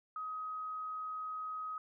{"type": "tone", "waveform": "sine", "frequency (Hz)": 1262, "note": "D#6", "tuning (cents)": 24, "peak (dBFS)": -38, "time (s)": [0.16, 1.78], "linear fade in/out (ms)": 2, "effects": []}